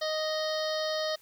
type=harmonic tone; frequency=622.3 Hz; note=D#5; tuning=in tune; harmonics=1 / 2 / 3 / 5 / 6 / 7 / 8 / 9; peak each=-30 / -39 / -39 / -42 / -40 / -39 / -41 / -45 dBFS; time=0.01-1.16 s; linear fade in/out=10 ms; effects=white hiss -60 dBFS RMS until 1.21 s